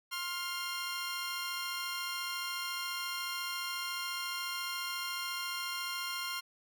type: tone pair together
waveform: 15% pulse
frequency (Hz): 1059.3 / 1401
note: C6 / F6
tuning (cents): +21 / +5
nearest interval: perfect fourth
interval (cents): 484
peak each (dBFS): -32 / -32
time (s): 0.11-6.41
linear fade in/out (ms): 20
effects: none